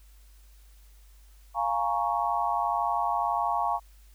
sine chord, Bb minor seventh, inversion second, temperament equal, 698.5 / 830.6 / 932.3 / 1108.7 Hz, F5 / Ab5 / Bb5 / Db6, 0 / 0 / 0 / 0 cents, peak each -30 dBFS, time 1.54-3.8 s, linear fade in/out 50 ms, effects added 50 Hz sine -51 dBFS peak until 4.14 s + white hiss -63 dBFS RMS until 4.14 s

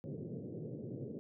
pink band-pass noise, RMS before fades -44 dBFS, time 0.04-1.19 s, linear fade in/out 0 ms, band 110 to 510 Hz, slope 48 dB/octave, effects none

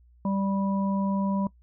harmonic tone, 196 Hz, G3, in tune, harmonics 1 / 3 / 5, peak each -24 / -35 / -34 dBFS, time 0.25-1.47 s, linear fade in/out 2 ms, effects noise-tail reverb RT60 0.1 s tail -20 dB re dry + added 60 Hz sine -54 dBFS peak until 1.62 s

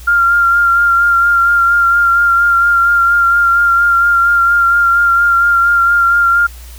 sine tone with vibrato, 1391 Hz, F6, 7 cents flat, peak -7 dBFS, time 0.07-6.47 s, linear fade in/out 10 ms, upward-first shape sine, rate 4.3 Hz, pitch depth 22 cents each way, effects added 60 Hz sine -30 dBFS peak until 6.78 s + white hiss -39 dBFS RMS until 6.78 s

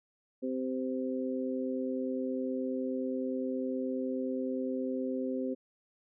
harmonic tone, 129.6 Hz, C3, 16 cents flat, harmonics 2 / 3 / 4, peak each -33 / -38 / -37 dBFS, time 0.42-5.55 s, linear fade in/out 20 ms, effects none

